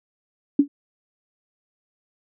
sine tone with exponential decay, 284.4 Hz, C#4, 45 cents sharp, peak -8 dBFS, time 0.59-0.68 s, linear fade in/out 5 ms, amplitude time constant 19 ms, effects none

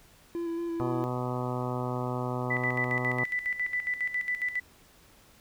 triangle tone with vibrato, 337.3 Hz, E4, 40 cents sharp, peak -28 dBFS, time 0.35-1.04 s, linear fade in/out 0 ms, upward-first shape square, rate 4.4 Hz, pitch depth 16 cents each way
harmonic tone, 124.9 Hz, B2, 20 cents sharp, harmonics 1 / 2 / 3 / 4 / 5 / 6 / 7 / 8 / 9 / 10, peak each -33 / -36 / -38 / -39 / -40 / -41 / -41 / -42 / -43 / -43 dBFS, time 0.8-3.24 s, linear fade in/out 0 ms
sine tone with tremolo, 1986 Hz, B6, 9 cents sharp, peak -26 dBFS, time 2.5-4.6 s, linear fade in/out 10 ms, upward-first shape square, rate 7.3 Hz, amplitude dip 70%
effects pink hiss -58 dBFS RMS until 5.4 s

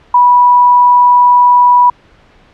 sine tone, 980 Hz, B5, 14 cents flat, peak -3 dBFS, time 0.14-1.9 s, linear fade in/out 5 ms, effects pink hiss -45 dBFS RMS until 2.53 s + low-pass 3000 Hz 12 dB/octave

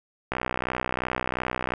click train, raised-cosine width 0.5 ms, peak -11 dBFS, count 90, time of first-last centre 0.32-1.737 s, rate 62.8 Hz, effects none

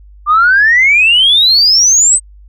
sine exponential sweep, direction up, 1174.7 to 8372 Hz, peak -4 dBFS, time 0.26-2.2 s, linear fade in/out 50 ms, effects tanh soft clip ceiling 0 dBFS + added 50 Hz sine -35 dBFS peak until 2.48 s

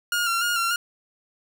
sawtooth tone with vibrato, 1396.9 Hz, F6, in tune, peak -18 dBFS, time 0.12-0.76 s, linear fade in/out 2 ms, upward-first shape square, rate 3.4 Hz, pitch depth 35 cents each way, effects none

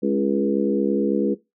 harmonic tone with a mistuned harmonic, 69.1 Hz, C#2, 5 cents flat, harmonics 3 / 4 / 5 / 6 / 7, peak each -23 / -24 / -25 / -26 / -26 dBFS, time 0.02-1.35 s, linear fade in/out 20 ms, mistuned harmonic 5, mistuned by -18 cents, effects noise-tail reverb RT60 0.2 s tail -18 dB re dry

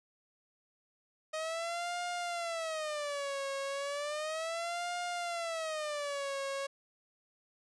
sawtooth tone with vibrato, 622.3 Hz, D#5, in tune, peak -31 dBFS, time 1.33-6.67 s, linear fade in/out 10 ms, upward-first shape sine, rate 0.34 Hz, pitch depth 220 cents each way, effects resampled to 22050 Hz

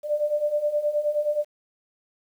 sine beating tone pair, 587.3 / 596.8 Hz, D5 / D5, 0 / +28 cents, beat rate 9.5 Hz, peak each -27 / -23 dBFS, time 0.03-1.45 s, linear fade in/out 50 ms, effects 9-bit

